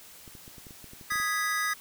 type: clicks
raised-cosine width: 3 ms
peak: -35 dBFS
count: 12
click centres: 0.278 / 0.352 / 0.479 / 0.582 / 0.668 / 0.708 / 0.843 / 0.934 / 1.012 / 1.121 / 1.157 / 1.2 s
type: chord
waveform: square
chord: G# minor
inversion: second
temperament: equal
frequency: 1244.5 / 1661.2 / 1975.5 Hz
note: D#6 / G#6 / B6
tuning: 0 / 0 / 0 cents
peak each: -32 dBFS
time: 1.1-1.74 s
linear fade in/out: 10 ms
effects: white hiss -50 dBFS RMS until 1.8 s